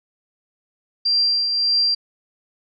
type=tone with tremolo; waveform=sine; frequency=4725 Hz; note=D8; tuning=10 cents sharp; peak=-14 dBFS; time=1.05-1.95 s; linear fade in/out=10 ms; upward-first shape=triangle; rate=1.7 Hz; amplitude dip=45%; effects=none